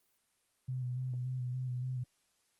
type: tone with vibrato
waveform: sine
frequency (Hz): 126.4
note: B2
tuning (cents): +41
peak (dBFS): -34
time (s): 0.68-2.04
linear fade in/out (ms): 10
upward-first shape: square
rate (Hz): 3.5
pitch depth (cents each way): 27
effects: white hiss -75 dBFS RMS until 2.59 s + Opus 24 kbps